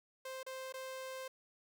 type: tone with dropouts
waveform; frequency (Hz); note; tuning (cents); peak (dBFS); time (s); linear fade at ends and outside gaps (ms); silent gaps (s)
sawtooth; 523.3; C5; 0; -39; 0.25-1.28; 5; 0.431-0.464 / 0.725-0.739
effects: none